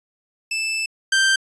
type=tone pair in turn; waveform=sawtooth; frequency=2637 / 1568 Hz; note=E7 / G6; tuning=0 / 0 cents; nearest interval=major sixth; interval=900 cents; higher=first; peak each=-18 / -11 dBFS; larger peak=second; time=0.51-0.86 / 1.12-1.36 s; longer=first; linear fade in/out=5 ms; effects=resampled to 22050 Hz